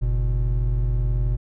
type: tone pair together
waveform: triangle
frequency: 46.33 / 120.3 Hz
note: F#1 / B2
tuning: +3 / -45 cents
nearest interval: octave + perfect fourth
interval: 1652 cents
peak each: -18 / -22 dBFS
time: 0.01-1.37 s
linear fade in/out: 20 ms
effects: none